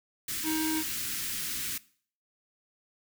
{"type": "band-stop noise", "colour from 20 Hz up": "white", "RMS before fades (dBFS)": -34, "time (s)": [0.28, 1.78], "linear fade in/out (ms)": 5, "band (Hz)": [350, 1400], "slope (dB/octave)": 24}
{"type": "tone", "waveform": "square", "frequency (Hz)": 315.4, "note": "D#4", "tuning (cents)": 24, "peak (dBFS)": -29, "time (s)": [0.43, 0.84], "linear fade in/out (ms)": 50}
{"effects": ["noise-tail reverb RT60 0.5 s tail -20 dB re dry"]}